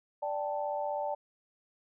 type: chord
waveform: sine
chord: D suspended fourth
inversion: none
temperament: equal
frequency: 587.3 / 784 / 880 Hz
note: D5 / G5 / A5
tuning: 0 / 0 / 0 cents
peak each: -34 / -37 / -36 dBFS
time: 0.22-1.15 s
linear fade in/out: 10 ms
effects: none